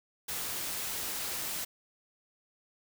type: noise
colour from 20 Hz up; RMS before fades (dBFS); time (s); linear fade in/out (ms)
white; -36; 0.28-1.65; 10
effects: none